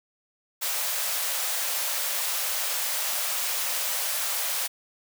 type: high-pass noise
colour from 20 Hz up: white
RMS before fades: -28 dBFS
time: 0.61-4.68 s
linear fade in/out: 20 ms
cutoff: 490 Hz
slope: 96 dB/octave
effects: none